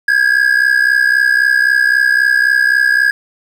triangle ring-modulated tone, 1649 Hz, G#6, 13 cents flat, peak -4 dBFS, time 0.08-3.11 s, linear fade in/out 2 ms, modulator 31.9 Hz, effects 7-bit

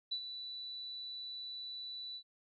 sine tone with ADSR envelope, 3965 Hz, B7, 6 cents sharp, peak -33 dBFS, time 0.11-2.23 s, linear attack 12 ms, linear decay 73 ms, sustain -9 dB, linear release 73 ms, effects none

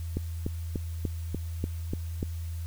click train, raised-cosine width 3 ms, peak -17 dBFS, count 8, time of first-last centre 0.17-2.229 s, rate 3.4 Hz, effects added 83 Hz sine -32 dBFS peak until 2.66 s + white hiss -53 dBFS RMS until 2.66 s

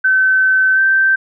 sine tone with pitch glide, 1530 to 1558.5 Hz, G6 to G6, -42 to -11 cents, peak -9 dBFS, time 0.04-1.16 s, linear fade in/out 10 ms, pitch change +31 cents, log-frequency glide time 0.74-0.8 s, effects none

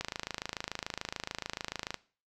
click train, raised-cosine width 0.2 ms, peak -17 dBFS, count 53, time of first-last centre 0.01-1.943 s, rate 26.9 Hz, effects noise-tail reverb RT60 0.4 s tail -19 dB re dry

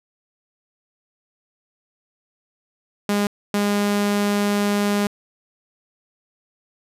sawtooth tone bursts at uneven times, 204.4 Hz, G#3, 27 cents flat, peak -14 dBFS, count 2, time 3.09-3.27 / 3.54-5.07 s, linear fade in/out 2 ms, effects resampled to 32000 Hz

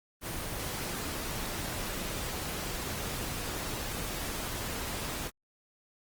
pink noise, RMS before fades -36 dBFS, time 0.21-5.31 s, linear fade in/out 50 ms, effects Opus 24 kbps

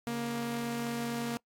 sawtooth tone pair together, 139.8 / 235.1 Hz, C#3 / A#3, +15 / +15 cents, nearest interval major sixth, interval 900 cents, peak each -38 / -29 dBFS, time 0.07-1.37 s, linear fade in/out 0 ms, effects noise-tail reverb RT60 0.1 s tail -25 dB re dry + AAC 64 kbps

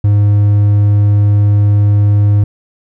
triangle tone, 102.8 Hz, G#2, 17 cents flat, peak -4 dBFS, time 0.04-2.44 s, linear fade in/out 5 ms, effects none

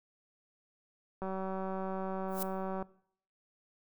click train, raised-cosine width 1 ms, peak -25 dBFS, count 306, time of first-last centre 1.22-2.825 s, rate 190 Hz
violet noise with exponential growth, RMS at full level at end -32 dBFS, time 2.28-2.43 s, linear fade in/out 5 ms, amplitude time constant 32 ms
effects noise-tail reverb RT60 0.6 s tail -20 dB re dry

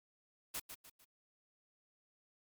white noise with echo, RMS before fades -41 dBFS, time 0.54-0.6 s, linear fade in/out 10 ms, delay 150 ms, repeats 3, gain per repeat -8 dB, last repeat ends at 1.05 s, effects Opus 48 kbps

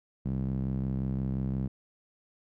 sawtooth tone with band-pass filter, 65.7 Hz, C2, 8 cents sharp, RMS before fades -31 dBFS, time 0.25-1.68 s, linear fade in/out 10 ms, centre 170 Hz, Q 2.5, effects none

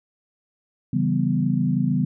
sine chord, C# half-diminished seventh, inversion none, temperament equal with one note detuned, 138.59 / 164.81 / 194.42 / 246.9 Hz, C#3 / E3 / G3 / B3, 0 / 0 / -14 / 0 cents, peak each -24 dBFS, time 0.93-2.05 s, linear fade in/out 5 ms, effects none

